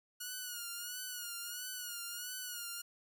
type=tone with vibrato; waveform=5% pulse; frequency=1446 Hz; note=F#6; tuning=40 cents flat; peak=-30 dBFS; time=0.2-2.82 s; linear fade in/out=10 ms; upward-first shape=sine; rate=1.5 Hz; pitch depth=64 cents each way; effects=none